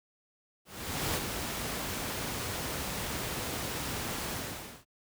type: noise with ADSR envelope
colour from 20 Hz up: pink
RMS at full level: -30 dBFS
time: 0.65-4.85 s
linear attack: 500 ms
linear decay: 46 ms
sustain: -5 dB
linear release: 530 ms
effects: high-pass 60 Hz 12 dB/octave